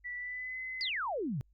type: tone with pitch glide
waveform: sine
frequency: 1962 to 2037 Hz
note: B6 to C7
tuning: -12 to -47 cents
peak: -37 dBFS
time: 0.04-0.9 s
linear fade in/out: 20 ms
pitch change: +65 cents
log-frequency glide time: 0.16-0.59 s
type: exponential sweep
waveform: sine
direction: down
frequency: 4978 to 116.54 Hz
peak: -32 dBFS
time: 0.81-1.41 s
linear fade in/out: 0 ms
effects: added 50 Hz sine -63 dBFS peak until 1.53 s + Opus 48 kbps